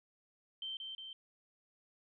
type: tone with echo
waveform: sine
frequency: 3119 Hz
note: G7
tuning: 9 cents flat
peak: -39 dBFS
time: 0.62-0.77 s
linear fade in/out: 2 ms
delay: 180 ms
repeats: 2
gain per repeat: -3 dB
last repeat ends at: 1.13 s
effects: none